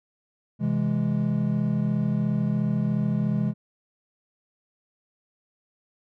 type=chord; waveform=triangle; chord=C augmented; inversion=none; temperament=equal; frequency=130.81 / 164.81 / 207.7 Hz; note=C3 / E3 / G#3; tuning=0 / 0 / 0 cents; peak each=-25 / -25 / -23 dBFS; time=0.59-3.54 s; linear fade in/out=50 ms; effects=none